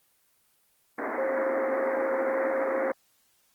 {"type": "band-pass noise", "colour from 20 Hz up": "pink", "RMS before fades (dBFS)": -32, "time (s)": [0.98, 2.92], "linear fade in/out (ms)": 5, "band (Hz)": [240, 2100], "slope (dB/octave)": 96}
{"type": "tone", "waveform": "sine", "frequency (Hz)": 534, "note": "C5", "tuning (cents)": 35, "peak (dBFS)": -26, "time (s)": [1.18, 2.92], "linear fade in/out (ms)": 2}
{"effects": ["white hiss -67 dBFS RMS until 3.54 s", "Opus 24 kbps"]}